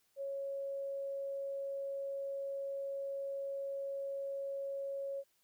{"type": "tone", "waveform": "sine", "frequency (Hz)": 552, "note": "C#5", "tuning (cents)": -7, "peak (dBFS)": -37, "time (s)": [0.16, 5.24], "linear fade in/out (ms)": 50, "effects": ["white hiss -75 dBFS RMS until 5.43 s"]}